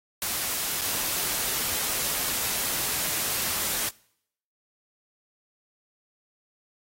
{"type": "noise with dropouts", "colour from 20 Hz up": "white", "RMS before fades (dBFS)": -28, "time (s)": [0.22, 3.89], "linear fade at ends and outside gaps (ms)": 1, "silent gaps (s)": [0.812, 0.816], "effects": ["noise-tail reverb RT60 0.7 s tail -24 dB re dry", "AAC 48 kbps"]}